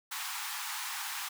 pink high-pass noise, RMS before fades -38 dBFS, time 0.11-1.29 s, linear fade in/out 10 ms, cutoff 800 Hz, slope 96 dB/octave, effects none

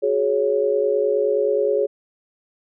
sine chord, F# suspended second, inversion none, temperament equal with one note detuned, 370 / 419.6 / 554.4 Hz, F#4 / G#4 / C#5, 0 / +18 / 0 cents, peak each -25 / -19 / -21 dBFS, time 0.02-1.87 s, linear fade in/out 20 ms, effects none

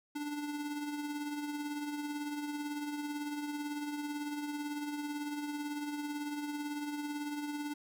square tone with tremolo, 293.7 Hz, D4, in tune, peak -35 dBFS, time 0.15-7.74 s, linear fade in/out 10 ms, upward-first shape triangle, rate 18 Hz, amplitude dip 50%, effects none

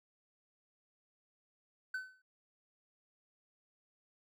triangle tone with exponential decay, 1517 Hz, F#6, 43 cents sharp, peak -32 dBFS, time 1.94-2.22 s, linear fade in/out 5 ms, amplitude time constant 60 ms, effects none

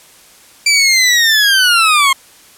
20% pulse linear sweep, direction down, 2349 to 1059 Hz, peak -3 dBFS, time 0.66-2.13 s, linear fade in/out 5 ms, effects white hiss -43 dBFS RMS until 2.57 s + low-pass 12000 Hz 12 dB/octave

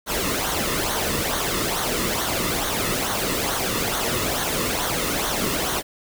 pink noise with flanger, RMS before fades -24 dBFS, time 0.06-5.83 s, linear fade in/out 50 ms, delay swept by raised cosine 0.39 to 1.31 ms, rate 2.3 Hz, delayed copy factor -0.6, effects none

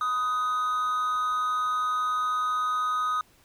triangle tone with amplitude modulation, 1250 Hz, D#6, 8 cents sharp, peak -20 dBFS, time 0.01-3.21 s, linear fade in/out 2 ms, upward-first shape sine, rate 244 Hz, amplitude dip 50%, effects pink hiss -60 dBFS RMS until 3.44 s

